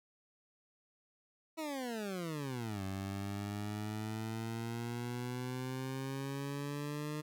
20% pulse exponential two-way sweep, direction down then up, 326.9 to 95.4 to 152 Hz, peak -33 dBFS, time 1.57-7.22 s, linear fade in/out 20 ms, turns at 2.83 s, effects none

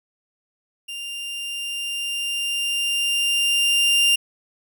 40% pulse tone with level ramp, 2794 Hz, F7, in tune, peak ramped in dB -29 to -13 dBFS, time 0.88-4.16 s, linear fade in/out 10 ms, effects none

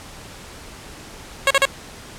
10% pulse tone bursts, 548 Hz, C#5, 20 cents flat, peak -4 dBFS, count 3, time 1.47-1.654 s, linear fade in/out 2 ms, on 36 ms, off 38 ms, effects pink hiss -39 dBFS RMS until 2.18 s + low-pass 10000 Hz 12 dB/octave

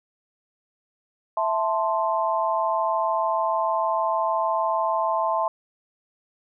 sine chord, A minor, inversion second, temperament equal, 659.3 / 880 / 1046.5 Hz, E5 / A5 / C6, 0 / 0 / 0 cents, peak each -25 dBFS, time 1.37-5.48 s, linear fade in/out 2 ms, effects none

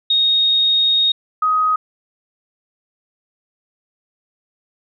sine tone pair in turn, 3729 / 1256.7 Hz, A#7 / D#6, 0 / +17 cents, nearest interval octave + perfect fifth, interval 1883 cents, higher first, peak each -12 / -13 dBFS, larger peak first, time 0.1-1.12 / 1.42-1.76 s, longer first, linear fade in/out 5 ms, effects none

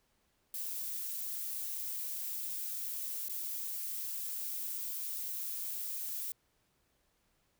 violet noise with dropouts, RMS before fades -39 dBFS, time 0.54-6.32 s, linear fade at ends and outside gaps 2 ms, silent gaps 3.285-3.295 s, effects pink hiss -75 dBFS RMS until 7.59 s

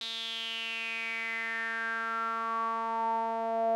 sawtooth tone with band-pass filter sweep, 226.9 Hz, A#3, 47 cents flat, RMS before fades -33 dBFS, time 0.01-3.75 s, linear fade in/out 0 ms, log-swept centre 3800 to 670 Hz, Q 7.5, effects none

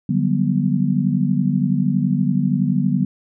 sine chord, G major seventh, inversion second, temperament just, 147 / 183.75 / 196 / 245 Hz, D3 / F#3 / G3 / B3, +2 / -12 / 0 / -14 cents, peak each -21 dBFS, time 0.09-3.05 s, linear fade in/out 5 ms, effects none

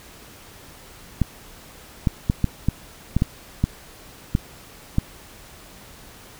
clicks, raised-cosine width 5 ms, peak -5 dBFS, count 10, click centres 1.217 / 2.072 / 2.299 / 2.443 / 2.686 / 3.166 / 3.221 / 3.64 / 4.351 / 4.984 s, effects pink hiss -45 dBFS RMS until 6.39 s

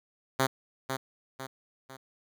5% pulse tone with echo, 132.7 Hz, C3, 25 cents sharp, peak -12 dBFS, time 0.39-0.47 s, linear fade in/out 10 ms, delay 500 ms, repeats 3, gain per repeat -7 dB, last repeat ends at 1.97 s, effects none

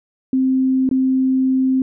sine tone with dropouts, 261.6 Hz, C4, in tune, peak -13 dBFS, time 0.33-1.82 s, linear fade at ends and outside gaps 2 ms, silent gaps 0.891-0.912 s, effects none

